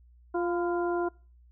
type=harmonic tone with a mistuned harmonic; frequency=349.2 Hz; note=F4; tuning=in tune; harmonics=1 / 2 / 3 / 4; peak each=-27 / -33 / -37 / -39 dBFS; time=0.34-1.09 s; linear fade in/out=10 ms; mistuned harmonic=3; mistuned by=-53 cents; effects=noise-tail reverb RT60 0.4 s tail -25 dB re dry + added 60 Hz sine -54 dBFS peak until 1.51 s